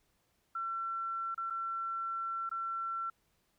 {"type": "tone with dropouts", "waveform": "sine", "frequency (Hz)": 1350, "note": "E6", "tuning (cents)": 41, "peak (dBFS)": -34, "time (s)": [0.55, 3.1], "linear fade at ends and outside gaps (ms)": 5, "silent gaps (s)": [[1.346, 1.377], [1.501, 1.505], [2.493, 2.513]], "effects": ["pink hiss -75 dBFS RMS until 3.58 s"]}